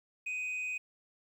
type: tone with frequency modulation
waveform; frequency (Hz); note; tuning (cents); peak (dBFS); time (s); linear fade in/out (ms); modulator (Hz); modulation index
sine; 2500; D#7; +8; -31; 0.26-0.78; 10; 204; 0.23
effects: tanh soft clip ceiling -33 dBFS + 11-bit